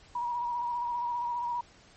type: tone with vibrato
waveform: sine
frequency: 960 Hz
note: B5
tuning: 49 cents flat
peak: -29 dBFS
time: 0.15-1.61 s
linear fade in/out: 5 ms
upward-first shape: square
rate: 15 Hz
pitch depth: 27 cents each way
effects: pink hiss -57 dBFS RMS until 1.96 s + MP3 32 kbps